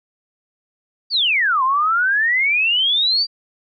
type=exponential two-way sweep; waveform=sine; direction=down then up; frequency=4757 to 1015 to 4757 Hz; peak=-14 dBFS; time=1.1-3.27 s; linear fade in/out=50 ms; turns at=1.63 s; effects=none